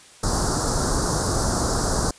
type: band-stop noise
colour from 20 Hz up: pink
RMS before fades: -22 dBFS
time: 0.23-2.11 s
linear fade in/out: 5 ms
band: 1500 to 4500 Hz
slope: 48 dB/octave
effects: white hiss -48 dBFS RMS until 2.18 s + resampled to 22050 Hz